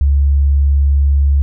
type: tone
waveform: sine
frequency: 70.2 Hz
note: C#2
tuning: 22 cents sharp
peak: -8 dBFS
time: 0.01-1.42 s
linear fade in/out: 0 ms
effects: none